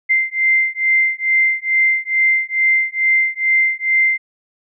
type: beating tone pair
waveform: sine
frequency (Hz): 2085 / 2087.3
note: C7 / C7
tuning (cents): -7 / -5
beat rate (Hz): 2.3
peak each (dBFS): -16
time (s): 0.09-4.18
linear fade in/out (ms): 20
effects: none